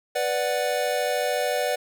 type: chord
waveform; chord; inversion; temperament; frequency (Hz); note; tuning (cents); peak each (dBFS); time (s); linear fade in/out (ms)
square; B minor; none; equal; 493.9 / 587.3 / 740; B4 / D5 / F#5; 0 / 0 / 0; -28 / -27 / -29; 0.15-1.76; 10
effects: none